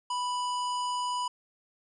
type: harmonic tone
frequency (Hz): 987.8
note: B5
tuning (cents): 0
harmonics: 1 / 3 / 5 / 7 / 9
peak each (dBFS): -29 / -39 / -43 / -46 / -48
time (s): 0.1-1.28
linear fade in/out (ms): 5
effects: none